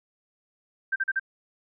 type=tone bursts; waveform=sine; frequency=1568 Hz; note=G6; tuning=in tune; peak=-22 dBFS; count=4; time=0.92-1.197 s; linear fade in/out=10 ms; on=40 ms; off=39 ms; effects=none